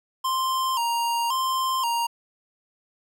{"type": "tone with vibrato", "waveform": "square", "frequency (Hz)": 990, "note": "B5", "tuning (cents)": 4, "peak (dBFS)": -23, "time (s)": [0.24, 2.07], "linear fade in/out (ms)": 10, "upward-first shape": "square", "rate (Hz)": 0.94, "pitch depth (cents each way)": 97, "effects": []}